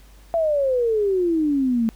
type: exponential sweep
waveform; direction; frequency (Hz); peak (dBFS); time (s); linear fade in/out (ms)
sine; down; 679 to 220; -17; 0.34-1.89; 0
effects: added 50 Hz sine -45 dBFS peak until 1.95 s + pink hiss -54 dBFS RMS until 1.95 s